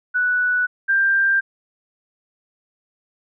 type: tone pair in turn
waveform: sine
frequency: 1480 / 1584.6 Hz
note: F#6 / G6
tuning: 0 / +18 cents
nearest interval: minor second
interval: 118 cents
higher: second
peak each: -16 / -14 dBFS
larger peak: second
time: 0.14-0.67 / 0.88-1.41 s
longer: neither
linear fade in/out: 20 ms
effects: none